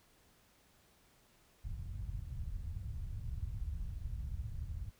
white low-pass noise, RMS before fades -41 dBFS, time 1.64-4.91 s, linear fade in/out 20 ms, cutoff 100 Hz, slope 24 dB/octave, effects pink hiss -68 dBFS RMS until 4.99 s

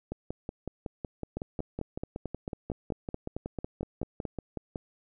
two click trains, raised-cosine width 2 ms, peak -20 / -21 dBFS, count 14 / 26, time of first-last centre 1.37-4.252 / 0.12-4.758 s, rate 4.51 / 5.39 Hz, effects none

